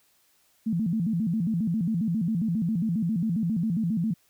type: tone with vibrato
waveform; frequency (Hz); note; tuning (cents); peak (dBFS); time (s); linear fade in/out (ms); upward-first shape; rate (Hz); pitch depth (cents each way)
sine; 193.7; G3; -20; -23; 0.66-4.14; 10; square; 7.4; 240
effects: white hiss -65 dBFS RMS until 4.29 s